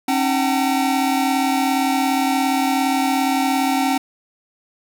square tone cluster, 270 / 307.3 / 758 / 900 Hz, C#4 / D#4 / F#5 / A5, -45 / -21 / +42 / +39 cents, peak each -20 / -28 / -22 / -27 dBFS, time 0.08-3.98 s, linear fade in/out 5 ms, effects none

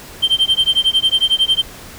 sine tone with tremolo, 3136 Hz, G7, in tune, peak -6 dBFS, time 0.22-1.62 s, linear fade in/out 20 ms, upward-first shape sine, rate 11 Hz, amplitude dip 100%, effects tanh soft clip ceiling -8 dBFS + pink hiss -36 dBFS RMS until 1.98 s

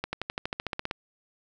accelerating click train, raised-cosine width 0.3 ms, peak -14 dBFS, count 13, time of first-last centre 0.04-0.911 s, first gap 90 ms, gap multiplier 0.96, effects none

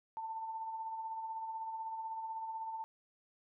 sine tone with tremolo, 892 Hz, A5, 23 cents sharp, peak -37 dBFS, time 0.17-2.84 s, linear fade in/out 0 ms, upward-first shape sine, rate 16 Hz, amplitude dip 40%, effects none

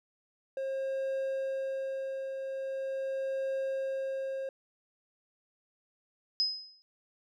triangle tone with tremolo, 536 Hz, C5, 42 cents sharp, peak -28 dBFS, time 0.57-4.49 s, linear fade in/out 2 ms, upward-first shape triangle, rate 0.42 Hz, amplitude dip 45%
sine tone with exponential decay, 5060 Hz, D#8, 28 cents sharp, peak -23 dBFS, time 6.4-6.82 s, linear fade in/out 0 ms, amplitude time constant 90 ms
effects none

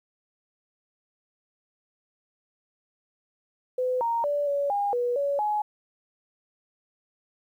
sine tone with pitch steps, 506 / 929 / 580 / 567 / 811 / 486.2 / 565 / 841 Hz, B4 / A#5 / D5 / C#5 / G#5 / B4 / C#5 / G#5, +42 / -6 / -22 / +39 / -41 / -27 / +33 / +22 cents, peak -23 dBFS, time 3.78-5.62 s, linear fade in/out 5 ms, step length 230 ms, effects 10-bit

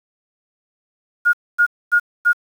sine tone bursts, 1429 Hz, F6, 39 cents sharp, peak -10 dBFS, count 4, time 1.25-2.332 s, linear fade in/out 20 ms, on 83 ms, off 250 ms, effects 7-bit

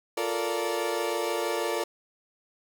30% pulse chord, Bb major seventh, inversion second, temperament equal with one note detuned, 349.2 / 440 / 466.2 / 581.6 Hz, F4 / A4 / Bb4 / D5, 0 / 0 / 0 / -17 cents, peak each -30 dBFS, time 0.17-1.84 s, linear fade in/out 5 ms, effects none

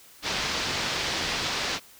white low-pass noise, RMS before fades -29 dBFS, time 0.22-1.8 s, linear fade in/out 50 ms, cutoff 5200 Hz, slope 24 dB/octave, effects white hiss -52 dBFS RMS until 1.99 s

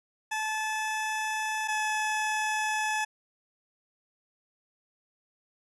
20% pulse tone pair in turn, 867 / 859.5 Hz, A5 / A5, -26 / -41 cents, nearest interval unison, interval 15 cents, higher first, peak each -24 / -22 dBFS, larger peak second, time 0.31-1.68 / 1.68-3.05 s, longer neither, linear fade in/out 10 ms, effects resampled to 24000 Hz

